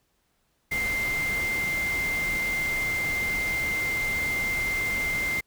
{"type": "tone in noise", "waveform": "sine", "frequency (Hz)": 2093, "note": "C7", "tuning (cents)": 0, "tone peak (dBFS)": -25, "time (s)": [0.71, 5.41], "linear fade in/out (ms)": 10, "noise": "pink", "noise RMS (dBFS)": -35, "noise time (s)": [0.71, 5.41], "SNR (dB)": 7, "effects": ["pink hiss -71 dBFS RMS until 5.46 s"]}